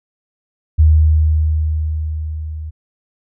sine tone with level ramp, 77.78 Hz, D#2, in tune, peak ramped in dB -5 to -24 dBFS, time 0.78-2.71 s, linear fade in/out 20 ms, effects none

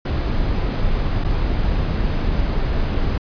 brown noise with dropouts, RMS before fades -19 dBFS, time 0.05-3.18 s, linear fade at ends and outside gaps 5 ms, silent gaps 1.24-1.246 s, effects resampled to 11025 Hz

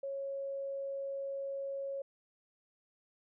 sine tone, 550 Hz, C#5, 14 cents flat, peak -36 dBFS, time 0.03-2.02 s, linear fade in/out 5 ms, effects none

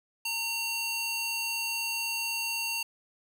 square tone with high-pass filter, 916 Hz, A#5, 31 cents flat, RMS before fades -32 dBFS, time 0.25-2.83 s, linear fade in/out 5 ms, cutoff 2600 Hz, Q 1.2, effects 10-bit

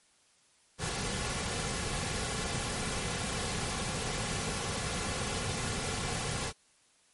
pink noise with comb filter, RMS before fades -34 dBFS, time 0.78-6.53 s, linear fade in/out 50 ms, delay 3.2 ms, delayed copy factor -0.5, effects white hiss -66 dBFS RMS until 7.13 s + MP3 48 kbps

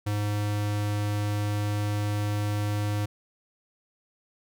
square tone, 103.83 Hz, G#2, in tune, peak -26 dBFS, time 0.06-3.06 s, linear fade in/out 10 ms, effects none

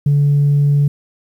sine tone, 143.8 Hz, D3, 36 cents flat, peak -8 dBFS, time 0.06-0.88 s, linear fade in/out 5 ms, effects tanh soft clip ceiling -7 dBFS + 8-bit

